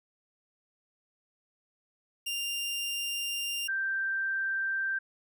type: tone pair in turn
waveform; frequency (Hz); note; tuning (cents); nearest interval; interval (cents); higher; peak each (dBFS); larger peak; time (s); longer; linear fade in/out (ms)
sawtooth / sine; 2794 / 1569.5; F7 / G6; 0 / +2; minor seventh; 998; first; -28; neither; 2.26-3.68 / 3.68-4.99; first; 10
effects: none